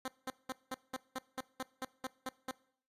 10% pulse tone bursts, 260.2 Hz, C4, 9 cents flat, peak -29 dBFS, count 12, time 0.05-2.512 s, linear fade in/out 2 ms, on 31 ms, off 190 ms, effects noise-tail reverb RT60 0.6 s tail -21 dB re dry + resampled to 32000 Hz

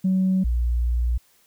sine tone pair in turn, 187.8 / 59.56 Hz, F#3 / A#1, +26 / +38 cents, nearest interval octave + minor sixth, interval 1988 cents, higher first, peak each -16 / -18 dBFS, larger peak first, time 0.04-0.44 / 0.44-1.18 s, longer second, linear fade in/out 10 ms, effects tanh soft clip ceiling -14 dBFS + white hiss -60 dBFS RMS until 1.46 s

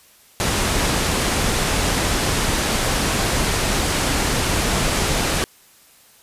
pink low-pass noise, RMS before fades -20 dBFS, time 0.4-5.44 s, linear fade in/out 0 ms, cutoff 11000 Hz, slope 24 dB/octave, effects white hiss -51 dBFS RMS until 6.22 s + resampled to 32000 Hz

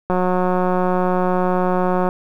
click train, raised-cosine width 1 ms, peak -6 dBFS, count 363, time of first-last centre 0.1-2.089 s, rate 182 Hz, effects 8-bit

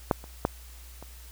clicks, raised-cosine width 1 ms, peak -7 / -30 / -9 / -28 dBFS, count 4, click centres 0.112 / 0.241 / 0.451 / 1.026 s, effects added 60 Hz sine -45 dBFS peak until 1.31 s + white hiss -52 dBFS RMS until 1.31 s

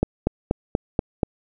click train, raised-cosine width 2 ms, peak -5 dBFS, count 6, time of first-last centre 0.03-1.232 s, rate 4.16 Hz, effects none

